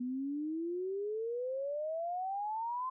sine exponential sweep, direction up, 243.5 to 1046.5 Hz, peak -34 dBFS, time 0-2.9 s, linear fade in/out 10 ms, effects none

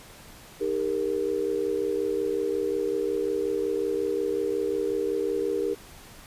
sine chord, Eb major, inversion none, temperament equal with one note detuned, 311.1 / 400.7 / 466.2 Hz, Eb4 / G4 / Bb4, 0 / +38 / 0 cents, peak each -33 / -27 / -28 dBFS, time 0.6-5.75 s, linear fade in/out 20 ms, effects pink hiss -48 dBFS RMS until 6.26 s + resampled to 32000 Hz

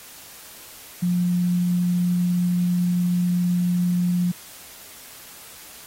sine tone, 177.3 Hz, F3, 26 cents sharp, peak -18 dBFS, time 1.02-4.32 s, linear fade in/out 10 ms, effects white hiss -43 dBFS RMS until 5.86 s + AAC 48 kbps

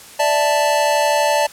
square chord, D suspended second, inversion none, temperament equal, 587.3 / 659.3 / 880 Hz, D5 / E5 / A5, 0 / 0 / 0 cents, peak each -18 / -23 / -18 dBFS, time 0.19-1.47 s, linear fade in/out 10 ms, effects white hiss -40 dBFS RMS until 1.52 s + low-pass 12000 Hz 12 dB/octave

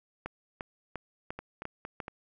two click trains, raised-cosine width 0.5 ms, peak -21 / -24 dBFS, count 6 / 4, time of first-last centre 0.26-2.002 / 1.39-2.081 s, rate 2.87 / 4.34 Hz, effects none

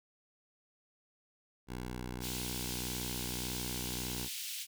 10% pulse tone, 61.74 Hz, B1, in tune, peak -31 dBFS, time 1.67-4.29 s, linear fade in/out 50 ms
pink high-pass noise, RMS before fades -41 dBFS, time 2.2-4.67 s, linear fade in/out 50 ms, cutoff 2700 Hz, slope 24 dB/octave
effects none

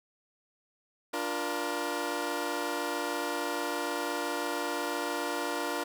15% pulse chord, Bb major, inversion first, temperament equal with one note detuned, 293.7 / 349.2 / 474.3 Hz, D4 / F4 / Bb4, 0 / 0 / +30 cents, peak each -29 dBFS, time 1.13-5.84 s, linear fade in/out 10 ms, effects none

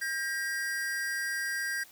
square tone pair together, 1601.2 / 1903 Hz, G6 / A#6, +36 / +35 cents, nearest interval minor third, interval 299 cents, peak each -33 / -36 dBFS, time 0.01-1.84 s, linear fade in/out 10 ms, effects white hiss -55 dBFS RMS until 1.91 s

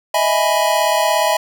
square chord, E major seventh, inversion third, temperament equal, 622.3 / 659.3 / 830.6 / 987.8 Hz, D#5 / E5 / G#5 / B5, 0 / 0 / 0 / 0 cents, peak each -20 dBFS, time 0.14-1.37 s, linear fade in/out 5 ms, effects none

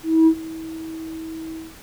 sine tone with ADSR envelope, 322.6 Hz, E4, 37 cents flat, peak -7 dBFS, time 0.03-1.75 s, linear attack 240 ms, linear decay 73 ms, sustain -22 dB, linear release 190 ms, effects tanh soft clip ceiling -8 dBFS + pink hiss -44 dBFS RMS until 1.82 s

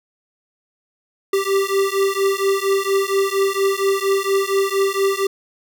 square beating tone pair, 389.6 / 393.9 Hz, G4 / G4, -11 / +8 cents, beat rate 4.3 Hz, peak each -20 dBFS, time 1.33-5.27 s, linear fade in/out 5 ms, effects none

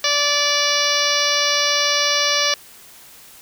harmonic tone with a mistuned harmonic, 581 Hz, D5, 19 cents flat, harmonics 1 / 2 / 3 / 4 / 5 / 6 / 7 / 8 / 9 / 10, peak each -25 / -25 / -25 / -25 / -25 / -25 / -25 / -25 / -25 / -25 dBFS, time 0.04-2.54 s, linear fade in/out 2 ms, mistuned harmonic 9, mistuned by +18 cents, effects white hiss -44 dBFS RMS until 3.41 s

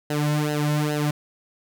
sawtooth tone with flanger, 149.3 Hz, D3, 29 cents sharp, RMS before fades -23 dBFS, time 0.1-1.11 s, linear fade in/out 5 ms, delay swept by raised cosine 0.86 to 2.56 ms, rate 2.4 Hz, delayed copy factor -1, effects none

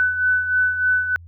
sine beating tone pair, 1500 / 1503.3 Hz, F#6 / F#6, +23 / +27 cents, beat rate 3.3 Hz, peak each -17 / -24 dBFS, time 0-1.16 s, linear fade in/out 0 ms, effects added 85 Hz sine -39 dBFS peak until 1.27 s

